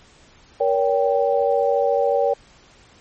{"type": "chord", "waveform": "sine", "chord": "G diminished", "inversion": "first", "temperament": "just", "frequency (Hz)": [470.4, 564.5, 784], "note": ["Bb4", "Db5", "G5"], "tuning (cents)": [16, 31, 0], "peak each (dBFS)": [-20, -19, -22], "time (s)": [0.6, 2.34], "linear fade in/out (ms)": 10, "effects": ["pink hiss -51 dBFS RMS until 3 s", "MP3 32 kbps"]}